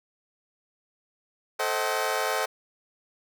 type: chord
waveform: 20% pulse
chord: A diminished seventh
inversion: none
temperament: just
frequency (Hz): 440 / 528 / 633.6 / 760.3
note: A4 / C5 / Eb5 / Gb5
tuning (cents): 0 / +16 / +31 / +47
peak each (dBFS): -26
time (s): 1.59-2.46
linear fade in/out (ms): 10
effects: none